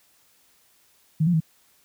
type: tone with pitch steps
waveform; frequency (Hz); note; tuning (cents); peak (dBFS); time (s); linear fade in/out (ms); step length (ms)
sine; 157.2 / 175.8 / 159.8; D#3 / F3 / D#3; +18 / +12 / +47; -17; 1.2-1.404; 10; 68
effects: white hiss -61 dBFS RMS until 1.84 s